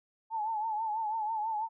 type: tone with vibrato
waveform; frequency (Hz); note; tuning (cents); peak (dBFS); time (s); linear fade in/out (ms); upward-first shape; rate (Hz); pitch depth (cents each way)
sine; 873; A5; -14; -30; 0.3-1.69; 50; triangle; 6.1; 89
effects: none